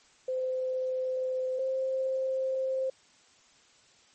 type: tone pair in turn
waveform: sine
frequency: 515 / 525.8 Hz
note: C5 / C5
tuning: -28 / +8 cents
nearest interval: unison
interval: 36 cents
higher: second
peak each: -28 / -27 dBFS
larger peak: second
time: 0.28-1.59 / 1.59-2.9 s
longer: neither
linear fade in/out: 5 ms
effects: white hiss -61 dBFS RMS until 4.14 s + MP3 32 kbps